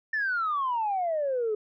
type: exponential sweep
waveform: sine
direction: down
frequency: 1804 to 415.8 Hz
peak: -24 dBFS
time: 0.13-1.55 s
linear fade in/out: 5 ms
effects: tanh soft clip ceiling -21 dBFS